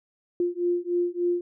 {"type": "beating tone pair", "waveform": "sine", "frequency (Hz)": [349.2, 352.6], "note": ["F4", "F4"], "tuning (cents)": [0, 17], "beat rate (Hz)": 3.4, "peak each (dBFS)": -26, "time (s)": [0.4, 1.41], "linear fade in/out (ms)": 2, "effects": []}